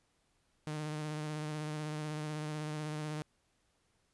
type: tone with vibrato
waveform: sawtooth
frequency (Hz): 152.4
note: D#3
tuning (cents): -36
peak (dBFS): -33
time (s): 0.67-3.22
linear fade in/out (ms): 0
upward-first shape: sine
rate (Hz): 16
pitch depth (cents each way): 25
effects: pink hiss -75 dBFS RMS until 4.13 s + resampled to 24000 Hz